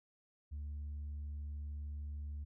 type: tone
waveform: sine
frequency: 73.42 Hz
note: D2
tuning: in tune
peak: -38 dBFS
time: 0.51-2.45 s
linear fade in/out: 20 ms
effects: tanh soft clip ceiling -39 dBFS